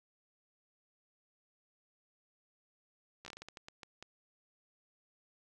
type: slowing click train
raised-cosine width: 0.2 ms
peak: -30 dBFS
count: 12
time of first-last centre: 3.25-4.026 s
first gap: 13 ms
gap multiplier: 1.31
effects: none